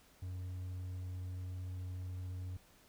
triangle tone, 91.4 Hz, F#2, 21 cents flat, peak -38 dBFS, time 0.22-2.57 s, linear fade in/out 5 ms, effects pink hiss -65 dBFS RMS until 2.88 s

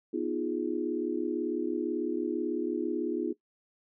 sine chord, F half-diminished seventh, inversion second, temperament equal, 246.9 / 311.1 / 349.2 / 415.3 Hz, Cb4 / Eb4 / F4 / Ab4, 0 / 0 / 0 / 0 cents, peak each -36 / -33 / -32 / -36 dBFS, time 0.13-3.33 s, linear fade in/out 10 ms, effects noise-tail reverb RT60 0.1 s tail -18 dB re dry

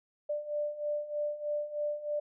sine beating tone pair, 590 / 593.2 Hz, D5 / D5, +8 / +17 cents, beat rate 3.2 Hz, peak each -37 / -33 dBFS, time 0.29-2.2 s, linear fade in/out 10 ms, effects none

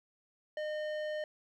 square tone with low-pass filter, 610 Hz, D#5, 34 cents flat, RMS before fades -37 dBFS, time 0.57-1.24 s, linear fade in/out 2 ms, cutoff 2800 Hz, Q 0.78, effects 12-bit

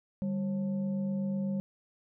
sine tone with frequency modulation, 196 Hz, G3, in tune, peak -29 dBFS, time 0.22-1.6 s, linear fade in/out 0 ms, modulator 344 Hz, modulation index 0.46, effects none

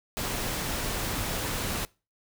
pink noise, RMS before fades -31 dBFS, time 0.17-1.85 s, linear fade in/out 0 ms, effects noise-tail reverb RT60 0.3 s tail -23 dB re dry

